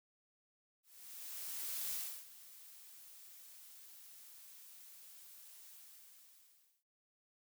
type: noise with ADSR envelope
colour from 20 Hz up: blue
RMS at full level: -40 dBFS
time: 0.83-6.84 s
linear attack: 1100 ms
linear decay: 310 ms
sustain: -17 dB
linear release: 1100 ms
effects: none